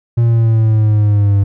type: exponential sweep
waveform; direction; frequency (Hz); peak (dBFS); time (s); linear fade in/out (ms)
triangle; down; 118.3 to 99; -6; 0.17-1.44; 10
effects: none